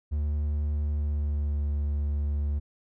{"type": "tone with pitch glide", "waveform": "triangle", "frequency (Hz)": [74.1, 72.7], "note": ["D2", "D2"], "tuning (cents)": [16, -17], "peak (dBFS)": -23, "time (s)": [0.11, 2.6], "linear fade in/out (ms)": 20, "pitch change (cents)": -33, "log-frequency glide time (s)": [0.85, 1.64], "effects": []}